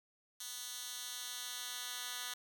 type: tone with high-pass filter sweep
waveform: 10% pulse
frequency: 246.9 Hz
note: B3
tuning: in tune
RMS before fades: -44 dBFS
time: 0.4-2.34 s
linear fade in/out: 5 ms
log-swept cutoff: 4600 to 2400 Hz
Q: 0.86
effects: none